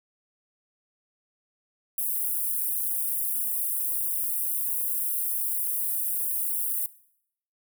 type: high-pass noise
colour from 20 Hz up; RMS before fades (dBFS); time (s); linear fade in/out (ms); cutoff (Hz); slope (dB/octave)
white; -28; 1.98-6.86; 2; 9500; 48
effects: noise-tail reverb RT60 0.7 s tail -19 dB re dry